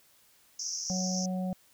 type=band-pass noise; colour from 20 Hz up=white; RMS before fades=-36 dBFS; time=0.59-1.26 s; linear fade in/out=5 ms; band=5300 to 6300 Hz; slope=96 dB/octave
type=harmonic tone; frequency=185 Hz; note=F#3; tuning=in tune; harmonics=1 / 3 / 4; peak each=-30 / -40 / -42 dBFS; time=0.9-1.53 s; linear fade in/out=0 ms
effects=white hiss -63 dBFS RMS until 1.73 s